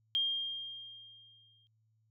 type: tone with exponential decay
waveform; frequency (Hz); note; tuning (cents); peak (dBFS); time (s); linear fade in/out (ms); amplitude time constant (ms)
sine; 3211; G7; +41; -27; 0.15-1.67; 0; 330
effects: added 110 Hz sine -70 dBFS peak until 2.1 s